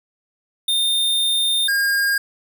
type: tone pair in turn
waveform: square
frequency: 3632 / 1617.9 Hz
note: A#7 / G#6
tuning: -46 / -46 cents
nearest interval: octave + major second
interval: 1400 cents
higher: first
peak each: -17 dBFS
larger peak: neither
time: 0.68-1.68 / 1.68-2.18 s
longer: first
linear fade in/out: 5 ms
effects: none